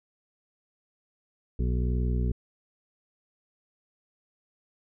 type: harmonic tone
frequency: 61 Hz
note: B1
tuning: 21 cents flat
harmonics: 1 / 2 / 3 / 4 / 6 / 7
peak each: -25 / -31 / -35 / -37 / -41 / -42 dBFS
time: 1.59-2.32 s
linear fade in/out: 5 ms
effects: none